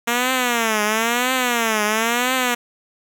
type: tone with vibrato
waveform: 5% pulse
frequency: 233.1 Hz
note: A#3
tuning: in tune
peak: -6 dBFS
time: 0.07-2.55 s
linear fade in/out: 10 ms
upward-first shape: triangle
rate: 0.99 Hz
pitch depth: 200 cents each way
effects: none